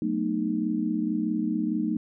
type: chord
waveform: sine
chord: B dominant seventh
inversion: second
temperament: just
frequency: 185.21 / 222.2 / 246.9 / 308.7 Hz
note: F#3 / A3 / B3 / D#4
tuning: +2 / +17 / 0 / -14 cents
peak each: -32 / -28 / -33 / -28 dBFS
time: 0.02-1.97 s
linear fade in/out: 2 ms
effects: none